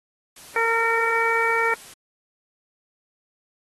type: noise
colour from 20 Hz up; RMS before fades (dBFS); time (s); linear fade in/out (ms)
white; -44; 0.36-1.94; 5
type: harmonic tone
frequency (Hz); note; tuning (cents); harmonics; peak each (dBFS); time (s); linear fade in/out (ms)
457.7; A#4; -32; 1 / 2 / 3 / 4 / 5; -25 / -25 / -25 / -25 / -25; 0.56-1.74; 2
effects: AAC 32 kbps